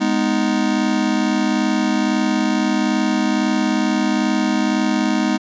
square chord, G# minor, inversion none, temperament just, 207.7 / 249.2 / 311.5 Hz, G#3 / B3 / D#4, 0 / +16 / +2 cents, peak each -21 dBFS, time 0-5.38 s, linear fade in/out 20 ms, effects resampled to 16000 Hz

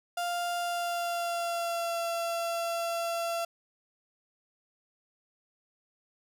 35% pulse tone with pitch glide, 698.5 to 677 Hz, F5 to E5, 0 to +46 cents, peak -28 dBFS, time 0.17-3.45 s, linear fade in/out 5 ms, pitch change -54 cents, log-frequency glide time 0.58-2.02 s, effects none

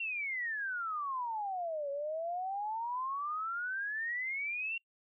sine exponential two-way sweep, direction down then up, 2762 to 553 to 2762 Hz, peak -34 dBFS, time 0-4.78 s, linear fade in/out 5 ms, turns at 1.9 s, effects noise-tail reverb RT60 0.1 s tail -24 dB re dry

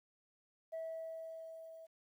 sine tone with level ramp, 650 Hz, E5, 24 cents flat, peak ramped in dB -37 to -51 dBFS, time 0.72-1.87 s, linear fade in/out 20 ms, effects tanh soft clip ceiling -38 dBFS + 12-bit

